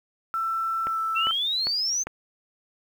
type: tone with pitch glide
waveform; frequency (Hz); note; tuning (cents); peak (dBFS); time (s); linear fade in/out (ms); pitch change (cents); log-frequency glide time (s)
sine; 1335 to 1323.5; E6 to E6; +22 to +7; -24; 0.34-1.31; 0; -15; 0.87-0.98
type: click train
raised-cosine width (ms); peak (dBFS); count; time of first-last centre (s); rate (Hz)
0.5; -18; 4; 0.87-2.07; 2.5
type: exponential sweep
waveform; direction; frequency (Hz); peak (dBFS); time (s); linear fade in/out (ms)
sine; up; 2652 to 6340; -23; 1.15-2.04; 20
effects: 8-bit